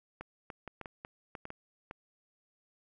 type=clicks; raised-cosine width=0.5 ms; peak=-27 dBFS; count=10; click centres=0.21 / 0.502 / 0.677 / 0.813 / 0.858 / 1.049 / 1.352 / 1.454 / 1.504 / 1.911 s; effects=none